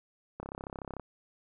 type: click train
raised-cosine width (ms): 1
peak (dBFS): -25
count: 21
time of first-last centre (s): 0.4-0.997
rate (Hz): 33.5
effects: none